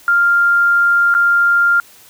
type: tone with dropouts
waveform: sine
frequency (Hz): 1396.9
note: F6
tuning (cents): 0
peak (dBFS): -9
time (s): 0.08-1.8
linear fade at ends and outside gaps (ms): 1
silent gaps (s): 1.141-1.149
effects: white hiss -44 dBFS RMS until 2.09 s